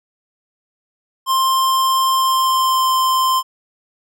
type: tone with pitch glide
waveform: square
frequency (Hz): 1053 to 1042.1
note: C6 to C6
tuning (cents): +11 to -7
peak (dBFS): -14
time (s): 1.26-3.43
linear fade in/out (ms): 50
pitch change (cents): -18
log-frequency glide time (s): 2.16-2.89
effects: none